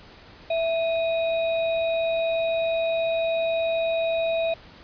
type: tone with sample-and-hold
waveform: sine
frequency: 659.3 Hz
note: E5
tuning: in tune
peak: -21 dBFS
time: 0.5-4.54 s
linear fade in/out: 5 ms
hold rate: 3150 Hz
effects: pink hiss -48 dBFS RMS until 4.83 s + resampled to 11025 Hz